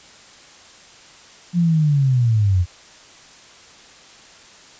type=linear sweep; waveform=sine; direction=down; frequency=177.8 to 84.9 Hz; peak=-13 dBFS; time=1.53-2.66 s; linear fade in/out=50 ms; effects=white hiss -45 dBFS RMS until 4.79 s + resampled to 16000 Hz